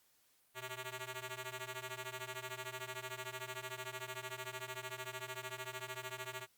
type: ring-modulated tone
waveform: 5% pulse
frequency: 256.7 Hz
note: C4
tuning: 33 cents flat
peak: -29 dBFS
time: 0.54-6.47 s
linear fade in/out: 50 ms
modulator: 135 Hz
effects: white hiss -72 dBFS RMS until 6.57 s + Opus 48 kbps